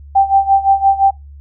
sine tone with tremolo, 784 Hz, G5, in tune, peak -5 dBFS, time 0.15-1.11 s, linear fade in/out 10 ms, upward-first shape sine, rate 5.8 Hz, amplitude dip 85%, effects noise-tail reverb RT60 0.2 s tail -21 dB re dry + added 71 Hz sine -33 dBFS peak until 1.4 s

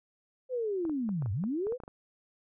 sine linear two-way sweep, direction down then up, 523.3 to 88.9 to 523.3 Hz, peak -29 dBFS, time 0.49-1.78 s, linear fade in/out 50 ms, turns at 1.32 s
clicks, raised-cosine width 1 ms, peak -31 dBFS, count 11, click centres 0.852 / 0.896 / 1.091 / 1.223 / 1.26 / 1.439 / 1.669 / 1.723 / 1.802 / 1.836 / 1.879 s
effects none

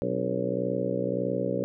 harmonic tone with a mistuned harmonic, 61.7 Hz, B1, 1 cent flat, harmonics 2 / 3 / 4 / 5 / 6 / 7 / 8 / 9, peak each -36 / -33 / -35 / -36 / -36 / -34 / -32 / -32 dBFS, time 0.02-1.64 s, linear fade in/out 0 ms, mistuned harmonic 4, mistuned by +100 cents, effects none

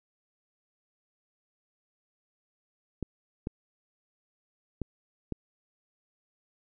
clicks, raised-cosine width 3 ms, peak -19 dBFS, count 4, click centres 3.027 / 3.471 / 4.817 / 5.323 s, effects none

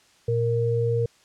sine tone pair together, 116.54 / 466.2 Hz, A#2 / A#4, 0 / 0 cents, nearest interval 2 octaves, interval 2400 cents, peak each -23 dBFS, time 0.28-1.06 s, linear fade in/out 5 ms, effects white hiss -58 dBFS RMS until 1.24 s + low-pass 7000 Hz 12 dB/octave

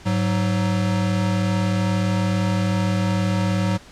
square tone pair together, 103.83 / 186.24 Hz, G#2 / F#3, 0 / +12 cents, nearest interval minor seventh, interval 1012 cents, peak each -22 dBFS, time 0.05-3.78 s, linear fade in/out 20 ms, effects pink hiss -45 dBFS RMS until 3.91 s + low-pass 7000 Hz 12 dB/octave

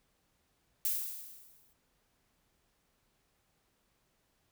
violet noise with exponential decay, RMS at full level -30 dBFS, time 0.85-1.73 s, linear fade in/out 1 ms, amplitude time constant 190 ms, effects pink hiss -75 dBFS RMS until 4.51 s

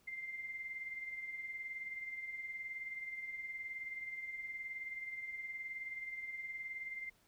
sine tone with tremolo, 2093 Hz, C7, in tune, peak -39 dBFS, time 0.07-7.1 s, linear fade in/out 10 ms, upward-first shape triangle, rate 19 Hz, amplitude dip 60%, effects pink hiss -71 dBFS RMS until 7.27 s

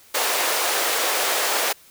pink high-pass noise, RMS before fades -22 dBFS, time 0.14-1.73 s, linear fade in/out 10 ms, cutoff 450 Hz, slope 24 dB/octave, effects white hiss -51 dBFS RMS until 1.9 s

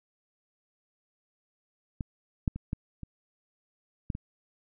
clicks, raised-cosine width 5 ms, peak -20 / -13 / -24 / -18 / -27 / -17 / -24 dBFS, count 7, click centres 2.008 / 2.478 / 2.56 / 2.731 / 3.033 / 4.102 / 4.151 s, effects none

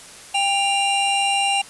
square tone pair together, 794.1 / 2791 Hz, G5 / F7, +22 / -2 cents, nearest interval octave + minor seventh, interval 2176 cents, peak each -21 dBFS, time 0.34-1.62 s, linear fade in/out 10 ms, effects white hiss -41 dBFS RMS until 1.69 s + resampled to 24000 Hz

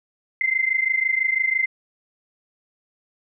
sine tone pair together, 2067 / 2093 Hz, C7 / C7, -22 / 0 cents, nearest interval unison, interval 22 cents, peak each -21 / -22 dBFS, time 0.41-1.66 s, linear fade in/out 2 ms, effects none

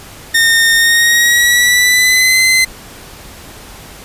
sawtooth tone with pitch glide, 1831 to 2055 Hz, A#6 to C7, -32 to -32 cents, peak -4 dBFS, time 0.34-2.65 s, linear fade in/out 10 ms, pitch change +200 cents, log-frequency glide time 0.75-2.4 s, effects pink hiss -34 dBFS RMS until 4.04 s + resampled to 32000 Hz

